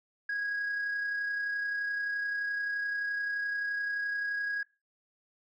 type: tone with amplitude modulation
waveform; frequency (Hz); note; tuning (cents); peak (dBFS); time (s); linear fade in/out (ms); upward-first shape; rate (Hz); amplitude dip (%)
sine; 1650; G#6; -12; -27; 0.29-4.63; 5; sine; 31.6; 35
effects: noise-tail reverb RT60 0.3 s tail -22 dB re dry + tanh soft clip ceiling -28 dBFS